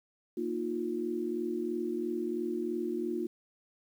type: chord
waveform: sine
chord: Bb suspended fourth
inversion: none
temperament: equal with one note detuned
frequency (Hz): 233.1 / 311.1 / 354.1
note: Bb3 / Eb4 / F4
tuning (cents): 0 / 0 / +24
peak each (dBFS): -37 / -37 / -33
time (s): 0.37-3.27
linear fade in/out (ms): 5
effects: 10-bit